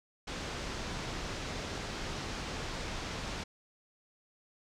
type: low-pass noise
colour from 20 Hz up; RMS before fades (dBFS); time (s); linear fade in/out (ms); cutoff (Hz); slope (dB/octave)
pink; -39; 0.27-3.44; 10; 6500; 24
effects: none